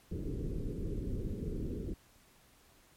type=low-pass noise; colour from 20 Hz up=pink; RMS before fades=-37 dBFS; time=0.11-1.94 s; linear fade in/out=5 ms; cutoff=450 Hz; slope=48 dB/octave; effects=pink hiss -64 dBFS RMS until 2.96 s + MP3 64 kbps